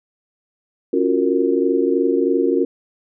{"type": "chord", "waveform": "sine", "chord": "Gb major seventh", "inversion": "second", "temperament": "just", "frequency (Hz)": [277.5, 346.9, 370, 462.5], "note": ["Db4", "F4", "Gb4", "Bb4"], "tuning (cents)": [2, -12, 0, -14], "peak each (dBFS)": -20, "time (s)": [0.93, 2.65], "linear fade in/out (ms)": 5, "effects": []}